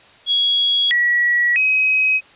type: tone with pitch steps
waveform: sine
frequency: 3329 / 1928 / 2536 Hz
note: G#7 / B6 / D#7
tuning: +3 / -42 / +32 cents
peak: -13 dBFS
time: 0.26-2.21 s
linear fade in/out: 50 ms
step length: 650 ms
effects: white hiss -47 dBFS RMS until 2.35 s + resampled to 8000 Hz